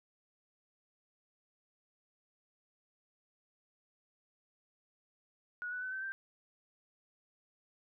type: tone with pitch steps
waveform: sine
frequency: 1458 / 1485.2 / 1512.9 / 1541.1 / 1569.9 Hz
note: F#6 / F#6 / F#6 / G6 / G6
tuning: -26 / +6 / +38 / -30 / +2 cents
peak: -37 dBFS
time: 5.62-6.12 s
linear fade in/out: 0 ms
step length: 100 ms
effects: none